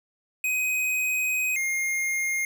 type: tone pair in turn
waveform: square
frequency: 2513 / 2128 Hz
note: D#7 / C7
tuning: +17 / +29 cents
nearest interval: minor third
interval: 288 cents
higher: first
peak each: -24 / -25 dBFS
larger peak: first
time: 0.44-1.56 / 1.56-2.45 s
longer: first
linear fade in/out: 2 ms
effects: none